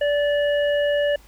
harmonic tone, 581 Hz, D5, 19 cents flat, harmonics 1 / 3 / 5, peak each -18 / -28 / -32 dBFS, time 0.01-1.16 s, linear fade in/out 5 ms, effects added 50 Hz sine -47 dBFS peak until 1.27 s + pink hiss -53 dBFS RMS until 1.27 s

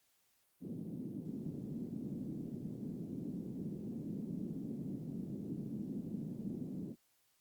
white band-pass noise, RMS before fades -43 dBFS, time 0.6-6.96 s, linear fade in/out 50 ms, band 150 to 260 Hz, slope 24 dB/octave, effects white hiss -75 dBFS RMS until 7.4 s + Opus 48 kbps

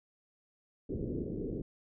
white low-pass noise, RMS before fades -37 dBFS, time 0.89-1.62 s, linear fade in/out 5 ms, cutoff 450 Hz, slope 48 dB/octave, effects none

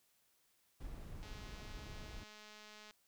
brown noise, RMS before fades -49 dBFS, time 0.8-2.24 s, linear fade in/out 10 ms
click train, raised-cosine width 0.2 ms, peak -39 dBFS, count 357, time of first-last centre 1.23-2.909 s, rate 212 Hz
effects white hiss -75 dBFS RMS until 3.07 s

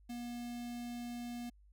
square tone with notch filter, 239.9 Hz, A#3, 50 cents sharp, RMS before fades -43 dBFS, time 0.09-1.5 s, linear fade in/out 10 ms, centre 1300 Hz, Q 1.3, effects added 50 Hz sine -60 dBFS peak until 1.72 s

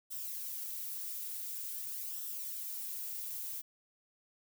violet noise with flanger, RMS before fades -41 dBFS, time 0.1-3.62 s, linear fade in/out 20 ms, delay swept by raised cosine 0.43 to 3.13 ms, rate 0.47 Hz, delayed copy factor -0.5, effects none

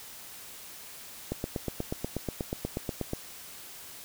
click train, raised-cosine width 2 ms, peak -17 dBFS, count 16, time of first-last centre 1.32-3.134 s, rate 8.27 Hz, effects white hiss -46 dBFS RMS until 4.04 s

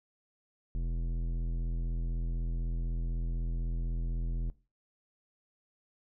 sine tone with tanh clipping, 42 Hz, E1, 33 cents sharp, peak -32 dBFS, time 0.75-4.5 s, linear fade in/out 0 ms, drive 14 dB, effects noise-tail reverb RT60 0.3 s tail -19 dB re dry

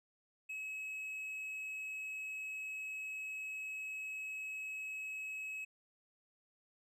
triangle tone, 2568 Hz, E7, 46 cents flat, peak -39 dBFS, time 0.49-5.65 s, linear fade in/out 10 ms, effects none

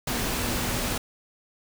sine tone in noise, 242.8 Hz, B3, 29 cents flat, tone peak -36 dBFS, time 0.07-0.98 s, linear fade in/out 5 ms, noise pink, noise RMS -28 dBFS, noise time 0.07-0.98 s, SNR -11 dB, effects none

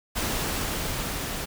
pink noise with level ramp, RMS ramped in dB -27 to -32 dBFS, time 0.15-1.46 s, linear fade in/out 20 ms, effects none

